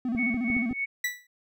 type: tone with vibrato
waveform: triangle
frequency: 239.4 Hz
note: A#3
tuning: 46 cents sharp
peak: -24 dBFS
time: 0.05-0.73 s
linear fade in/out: 2 ms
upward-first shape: square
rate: 14 Hz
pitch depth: 100 cents each way
type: clicks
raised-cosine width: 3 ms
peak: -24 dBFS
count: 5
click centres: 0.149 / 0.344 / 0.501 / 0.567 / 0.711 s
type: tone with tremolo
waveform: sine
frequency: 2217 Hz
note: C#7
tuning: in tune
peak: -25 dBFS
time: 0.17-0.86 s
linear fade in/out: 20 ms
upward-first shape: sine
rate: 3.3 Hz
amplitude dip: 90%
type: tone with exponential decay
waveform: 40% pulse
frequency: 1963 Hz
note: B6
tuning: 11 cents flat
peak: -22 dBFS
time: 1.04-1.27 s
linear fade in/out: 5 ms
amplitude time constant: 48 ms
effects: none